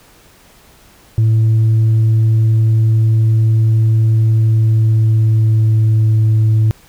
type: tone with pitch glide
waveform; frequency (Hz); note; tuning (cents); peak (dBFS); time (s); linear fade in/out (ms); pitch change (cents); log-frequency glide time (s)
sine; 111.1 to 109.57; A2 to A2; +17 to -7; -6; 1.18-6.71; 0; -24; 4.32-6.13
effects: tanh soft clip ceiling -7 dBFS + pink hiss -46 dBFS RMS until 6.88 s